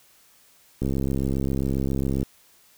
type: click train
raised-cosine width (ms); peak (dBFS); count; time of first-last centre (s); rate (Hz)
3; -13; 96; 0.82-2.229; 67.4
effects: white hiss -57 dBFS RMS until 2.77 s